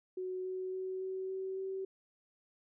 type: tone with pitch steps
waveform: sine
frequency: 370 / 372.6 / 375.2 / 377.8 / 380.4 / 383 Hz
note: F#4 / F#4 / F#4 / F#4 / F#4 / G4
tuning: 0 / +12 / +24 / +36 / +48 / -40 cents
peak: -36 dBFS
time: 0.17-1.85 s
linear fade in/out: 5 ms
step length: 280 ms
effects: none